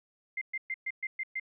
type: tone bursts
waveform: sine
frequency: 2093 Hz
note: C7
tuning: in tune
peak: -31 dBFS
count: 7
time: 0.37-1.398 s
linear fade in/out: 5 ms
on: 44 ms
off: 120 ms
effects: none